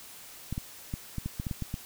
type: clicks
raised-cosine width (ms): 5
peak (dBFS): -20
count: 10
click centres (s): 0.526 / 0.579 / 0.939 / 1.183 / 1.26 / 1.399 / 1.468 / 1.512 / 1.623 / 1.741
effects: white hiss -48 dBFS RMS until 1.85 s